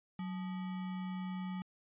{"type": "tone with sample-and-hold", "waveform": "sine", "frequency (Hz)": 185, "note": "F#3", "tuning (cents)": 0, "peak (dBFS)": -37, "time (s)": [0.19, 1.62], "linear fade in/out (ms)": 2, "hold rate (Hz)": 1050, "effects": ["resampled to 8000 Hz"]}